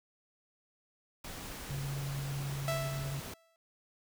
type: noise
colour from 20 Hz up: pink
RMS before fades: -44 dBFS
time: 1.24-3.34 s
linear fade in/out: 5 ms
type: tone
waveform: sine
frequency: 138.59 Hz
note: C#3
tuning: in tune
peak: -35 dBFS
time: 1.7-3.2 s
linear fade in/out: 5 ms
type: tone with exponential decay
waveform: sawtooth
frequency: 659.3 Hz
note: E5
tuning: in tune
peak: -27 dBFS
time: 2.68-3.56 s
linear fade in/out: 1 ms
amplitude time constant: 190 ms
effects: none